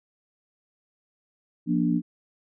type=chord; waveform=sine; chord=Bb major; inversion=second; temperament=equal with one note detuned; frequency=174.61 / 237.7 / 293.7 Hz; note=F3 / Bb3 / D4; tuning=0 / +34 / 0 cents; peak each=-25 dBFS; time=1.66-2.02 s; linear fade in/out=50 ms; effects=none